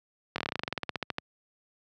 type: slowing click train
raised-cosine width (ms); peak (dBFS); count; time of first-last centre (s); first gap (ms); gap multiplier
0.3; -14; 19; 0.36-1.184; 22; 1.08
effects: high-pass 100 Hz 12 dB/octave